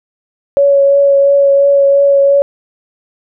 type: tone with vibrato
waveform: sine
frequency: 559 Hz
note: C#5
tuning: 14 cents sharp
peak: -5 dBFS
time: 0.57-2.42 s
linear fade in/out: 0 ms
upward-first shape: triangle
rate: 2.9 Hz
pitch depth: 15 cents each way
effects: none